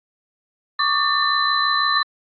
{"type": "tone cluster", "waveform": "sine", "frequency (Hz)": [1125, 1191, 1790, 4028], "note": ["C#6", "D6", "A6", "B7"], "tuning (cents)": [25, 24, 29, 33], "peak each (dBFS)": -22, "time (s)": [0.79, 2.03], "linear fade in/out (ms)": 5, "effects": ["AAC 48 kbps"]}